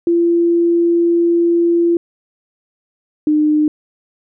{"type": "tone pair in turn", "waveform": "sine", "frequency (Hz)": [341.1, 303.2], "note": ["F4", "D#4"], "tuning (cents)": [-41, -45], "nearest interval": "major second", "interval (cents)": 204, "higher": "first", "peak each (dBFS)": -10, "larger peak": "neither", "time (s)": [[0.07, 1.97], [3.27, 3.68]], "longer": "first", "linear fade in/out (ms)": 2, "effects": []}